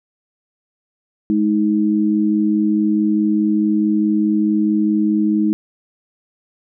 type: tone pair together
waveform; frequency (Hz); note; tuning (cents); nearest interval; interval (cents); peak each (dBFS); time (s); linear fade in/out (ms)
sine; 210.6 / 315.3; G#3 / D#4; +24 / +23; perfect fifth; 699; -16; 1.3-5.53; 0
effects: none